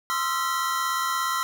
square tone cluster, 1045 / 1284 / 1361 / 1942 Hz, C6 / E6 / F6 / B6, -2 / -46 / -45 / -30 cents, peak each -29 / -32 / -29 / -33 dBFS, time 0.1-1.43 s, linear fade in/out 0 ms, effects none

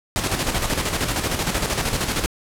pink noise with tremolo, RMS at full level -21 dBFS, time 0.16-2.26 s, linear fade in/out 0 ms, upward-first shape square, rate 13 Hz, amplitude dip 50%, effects low-pass 12000 Hz 12 dB/octave

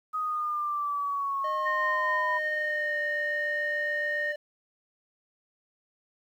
sine exponential sweep, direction down, 1258 to 987.8 Hz, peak -27 dBFS, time 0.13-2.39 s, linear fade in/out 20 ms
square tone with pitch glide, 616 to 592.3 Hz, D#5 to D5, -17 to +15 cents, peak -34 dBFS, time 1.44-4.36 s, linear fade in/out 5 ms, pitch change -68 cents, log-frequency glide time 2.31-2.99 s
sine tone, 1844 Hz, A#6, 19 cents flat, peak -27 dBFS, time 1.65-4.33 s, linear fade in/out 20 ms
effects low-pass 3000 Hz 12 dB/octave + 10-bit

